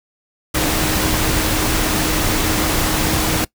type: tone in noise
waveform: sine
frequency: 312.1 Hz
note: D#4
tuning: 5 cents sharp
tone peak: -24 dBFS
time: 0.54-3.45 s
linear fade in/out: 10 ms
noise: pink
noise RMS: -18 dBFS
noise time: 0.54-3.45 s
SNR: -9 dB
effects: noise-tail reverb RT60 0.1 s tail -22 dB re dry